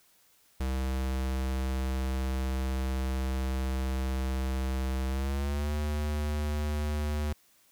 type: tone with pitch glide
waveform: square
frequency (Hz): 65.41 to 74.7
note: C2 to D2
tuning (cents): 0 to +30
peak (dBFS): -29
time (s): 0.6-7.33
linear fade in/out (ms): 5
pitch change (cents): +230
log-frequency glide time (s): 5.08-5.73
effects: white hiss -64 dBFS RMS until 7.71 s